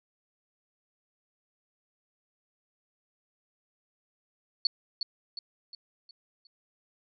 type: tone with echo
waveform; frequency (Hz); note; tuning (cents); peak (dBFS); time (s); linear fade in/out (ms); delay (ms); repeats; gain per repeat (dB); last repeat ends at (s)
sine; 4435; C#8; 0; -21; 4.65-4.67; 2; 360; 5; -7; 6.47
effects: none